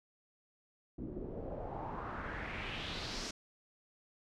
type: noise with low-pass filter sweep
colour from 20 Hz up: pink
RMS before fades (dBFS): -42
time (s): 0.98-3.31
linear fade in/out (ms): 5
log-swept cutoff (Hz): 290 to 6100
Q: 2.8
effects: none